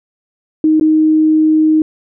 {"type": "tone with dropouts", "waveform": "sine", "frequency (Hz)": 312.1, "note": "D#4", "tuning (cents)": 5, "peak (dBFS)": -7, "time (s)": [0.64, 1.82], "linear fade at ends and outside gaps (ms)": 2, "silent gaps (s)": [0.798, 0.81], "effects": []}